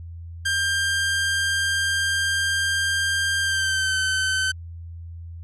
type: tone with pitch glide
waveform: sawtooth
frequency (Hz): 1592 to 1533.3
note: G6 to G6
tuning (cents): +26 to -39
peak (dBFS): -17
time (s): 0.45-4.52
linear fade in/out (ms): 10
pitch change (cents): -65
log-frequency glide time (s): 3.41-3.97
effects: added 84 Hz sine -34 dBFS peak until 5.43 s + resampled to 24000 Hz